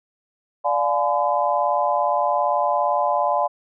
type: chord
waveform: sine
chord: D diminished seventh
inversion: none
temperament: just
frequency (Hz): 587.3 / 704.8 / 845.8 / 1014.9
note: D5 / F5 / Ab5 / Cb6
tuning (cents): 0 / +16 / +31 / +47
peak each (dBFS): -23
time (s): 0.64-3.48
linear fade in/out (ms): 20
effects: none